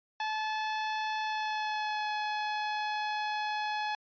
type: tone with pitch glide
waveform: sawtooth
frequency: 865 to 847.2 Hz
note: A5 to G#5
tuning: -30 to +34 cents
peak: -27 dBFS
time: 0.2-3.95 s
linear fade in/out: 2 ms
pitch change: -36 cents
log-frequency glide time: 1.23-2.11 s
effects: resampled to 11025 Hz